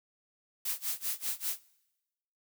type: noise with tremolo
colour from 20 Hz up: blue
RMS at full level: -32 dBFS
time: 0.65-1.59 s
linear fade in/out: 5 ms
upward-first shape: sine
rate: 5.1 Hz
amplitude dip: 95%
effects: noise-tail reverb RT60 1.0 s tail -23 dB re dry